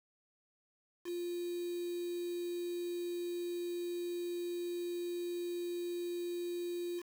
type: tone with quantisation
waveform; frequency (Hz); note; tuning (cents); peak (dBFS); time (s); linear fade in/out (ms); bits
sine; 349.2; F4; 0; -36; 1.04-7.03; 50; 8
effects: none